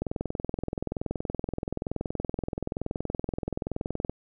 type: click train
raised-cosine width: 2 ms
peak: -16 dBFS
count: 87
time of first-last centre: 0.02-4.096 s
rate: 21.1 Hz
effects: none